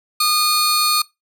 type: tone pair together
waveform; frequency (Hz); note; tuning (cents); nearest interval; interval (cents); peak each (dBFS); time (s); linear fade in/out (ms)
sawtooth; 1225 / 4358; D#6 / C#8; -27 / -30; octave + minor seventh; 2197; -14; 0.2-1.02; 5
effects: noise-tail reverb RT60 0.2 s tail -22 dB re dry